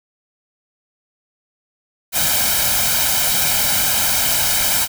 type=noise with comb filter; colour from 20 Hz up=white; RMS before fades=-17 dBFS; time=2.12-4.88 s; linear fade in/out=50 ms; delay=1.3 ms; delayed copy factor=+0.7; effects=none